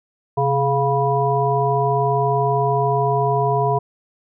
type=harmonic tone with a mistuned harmonic; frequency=139.8 Hz; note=C#3; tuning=15 cents sharp; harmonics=1 / 3 / 5 / 7; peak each=-21 / -21 / -21 / -21 dBFS; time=0.37-3.79 s; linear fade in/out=10 ms; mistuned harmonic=1; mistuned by=-93 cents; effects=none